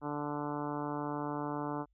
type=harmonic tone; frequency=146.83 Hz; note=D3; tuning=in tune; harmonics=1 / 2 / 3 / 4 / 5 / 6 / 7 / 8 / 9 / 10; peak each=-43 / -38 / -43 / -45 / -45 / -42 / -44 / -47 / -49 / -54 dBFS; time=0.01-1.86 s; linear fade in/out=50 ms; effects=added 50 Hz sine -69 dBFS peak until 1.93 s